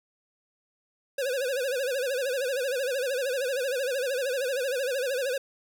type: tone with vibrato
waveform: square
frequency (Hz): 523.3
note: C5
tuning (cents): 0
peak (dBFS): -27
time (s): 1.18-5.38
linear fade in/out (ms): 5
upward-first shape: sine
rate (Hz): 13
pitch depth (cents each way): 130
effects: none